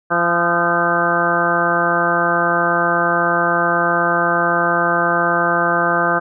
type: harmonic tone with a mistuned harmonic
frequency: 171.5 Hz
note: F3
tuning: 31 cents flat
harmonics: 1 / 2 / 3 / 4 / 5 / 6 / 7 / 8 / 9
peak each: -26 / -24 / -23 / -21 / -25 / -25 / -20 / -26 / -19 dBFS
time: 0.1-6.2 s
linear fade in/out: 20 ms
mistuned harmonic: 7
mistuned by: +34 cents
effects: none